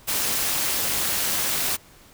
white noise with amplitude modulation, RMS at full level -21 dBFS, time 0.07-1.77 s, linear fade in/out 20 ms, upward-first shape sine, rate 254 Hz, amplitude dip 70%, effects pink hiss -51 dBFS RMS until 2.13 s

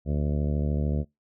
harmonic tone, 73.5 Hz, D2, 2 cents sharp, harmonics 1 / 2 / 3 / 4 / 5 / 6 / 7 / 8 / 9, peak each -26 / -28 / -32 / -39 / -40 / -41 / -41 / -43 / -45 dBFS, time 0.05-1.05 s, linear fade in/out 50 ms, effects noise-tail reverb RT60 0.2 s tail -26 dB re dry

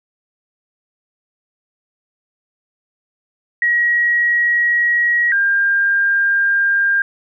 sine tone pair in turn, 1904 / 1601.1 Hz, A#6 / G6, +36 / +36 cents, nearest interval minor third, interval 300 cents, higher first, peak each -12 dBFS, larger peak neither, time 3.62-5.32 / 5.32-7.02 s, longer neither, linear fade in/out 2 ms, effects none

